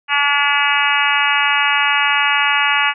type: harmonic tone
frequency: 286.5 Hz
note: D4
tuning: 43 cents flat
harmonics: 3 / 4 / 5 / 6 / 7 / 8 / 9 / 10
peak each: -21 / -21 / -21 / -21 / -21 / -21 / -21 / -21 dBFS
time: 0.08-2.94 s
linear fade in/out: 50 ms
effects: none